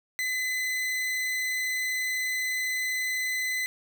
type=tone; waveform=40% pulse; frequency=2021 Hz; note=B6; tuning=39 cents sharp; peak=-26 dBFS; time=0.19-3.66 s; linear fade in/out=0 ms; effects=none